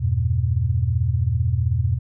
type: chord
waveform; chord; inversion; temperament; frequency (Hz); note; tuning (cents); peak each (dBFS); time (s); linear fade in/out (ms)
sine; E minor; none; equal with one note detuned; 82.41 / 98 / 120.72; E2 / G2 / B2; 0 / 0 / -39; -22 / -23 / -21; 0-1.99; 20
effects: none